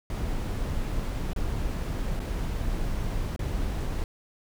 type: noise with dropouts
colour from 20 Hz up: brown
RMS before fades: -29 dBFS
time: 0.1-4.04 s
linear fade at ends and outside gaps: 1 ms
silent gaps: 1.333-1.362 / 2.194-2.201 / 3.362-3.392 s
effects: none